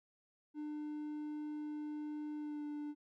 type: tone with pitch glide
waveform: triangle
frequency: 300.1 to 295.6 Hz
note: D4 to D4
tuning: +38 to +11 cents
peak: -38 dBFS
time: 0.54-2.95 s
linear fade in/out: 50 ms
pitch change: -27 cents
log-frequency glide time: 2.37-2.64 s
effects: none